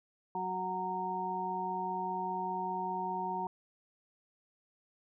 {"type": "harmonic tone", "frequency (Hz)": 185, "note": "F#3", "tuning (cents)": 0, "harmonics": [1, 2, 4, 5], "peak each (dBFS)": [-43, -42, -39, -35], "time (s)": [0.35, 3.47], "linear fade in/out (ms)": 2, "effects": []}